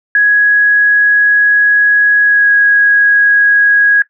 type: tone with pitch glide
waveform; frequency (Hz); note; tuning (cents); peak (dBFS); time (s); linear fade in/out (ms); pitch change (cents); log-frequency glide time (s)
sine; 1668 to 1654.6; G#6 to G#6; +7 to -7; -5; 0.15-4.02; 2; -14; 2.23-2.5
effects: noise-tail reverb RT60 0.1 s tail -17 dB re dry